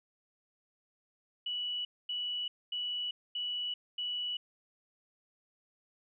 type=tone bursts; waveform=sine; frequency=2948 Hz; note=F#7; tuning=7 cents flat; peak=-33 dBFS; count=5; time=1.46-4.37 s; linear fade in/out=5 ms; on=390 ms; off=240 ms; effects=none